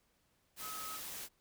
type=tone in noise; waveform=sine; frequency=1277 Hz; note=D#6; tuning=45 cents sharp; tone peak=-45 dBFS; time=0.6-1 s; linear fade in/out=50 ms; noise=white; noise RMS=-45 dBFS; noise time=0.56-1.29 s; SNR=-3 dB; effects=pink hiss -75 dBFS RMS until 1.4 s